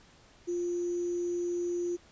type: tone with sample-and-hold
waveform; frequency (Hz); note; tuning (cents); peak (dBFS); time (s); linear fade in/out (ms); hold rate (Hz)
sine; 350; F4; +4; -29; 0.47-1.97; 20; 6300
effects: pink hiss -59 dBFS RMS until 2.11 s + resampled to 16000 Hz